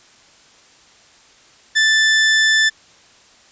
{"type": "tone", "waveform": "sawtooth", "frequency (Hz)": 1760, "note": "A6", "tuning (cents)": 0, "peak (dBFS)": -8, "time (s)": [1.75, 2.7], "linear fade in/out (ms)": 20, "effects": ["white hiss -49 dBFS RMS until 3.51 s", "resampled to 16000 Hz"]}